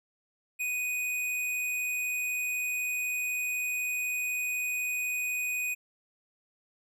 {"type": "tone", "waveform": "square", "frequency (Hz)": 2488, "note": "D#7", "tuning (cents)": -1, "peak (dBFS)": -30, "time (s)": [0.59, 5.75], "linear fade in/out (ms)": 20, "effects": []}